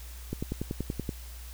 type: click train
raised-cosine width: 3 ms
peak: -18 dBFS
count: 9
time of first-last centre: 0.33-1.092 s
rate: 10.5 Hz
effects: added 60 Hz sine -41 dBFS peak until 1.53 s + white hiss -50 dBFS RMS until 1.53 s